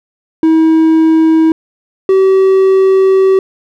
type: tone pair in turn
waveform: triangle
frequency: 320.9 / 382.6 Hz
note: E4 / G4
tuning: -46 / -42 cents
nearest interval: minor third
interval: 304 cents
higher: second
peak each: -3 dBFS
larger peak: neither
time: 0.43-1.52 / 2.09-3.39 s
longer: second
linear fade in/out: 2 ms
effects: none